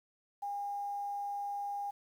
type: tone with quantisation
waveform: sine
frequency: 810 Hz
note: G#5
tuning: 43 cents flat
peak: -35 dBFS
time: 0.42-1.91 s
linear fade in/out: 10 ms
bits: 10
effects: none